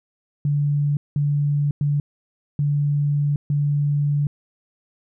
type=tone bursts at uneven times; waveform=sine; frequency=145 Hz; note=D3; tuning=22 cents flat; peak=-17 dBFS; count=5; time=0.45-0.97 / 1.16-1.71 / 1.81-2 / 2.59-3.36 / 3.5-4.27 s; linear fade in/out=2 ms; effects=none